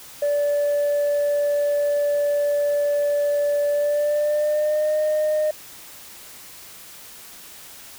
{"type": "tone with pitch glide", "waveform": "sine", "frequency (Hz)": [580, 612.4], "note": ["D5", "D#5"], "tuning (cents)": [-22, -28], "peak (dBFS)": -16, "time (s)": [0.22, 5.51], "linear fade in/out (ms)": 5, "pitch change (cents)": 94, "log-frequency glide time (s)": [3.68, 4.94], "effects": ["tanh soft clip ceiling -16 dBFS", "white hiss -42 dBFS RMS until 7.98 s"]}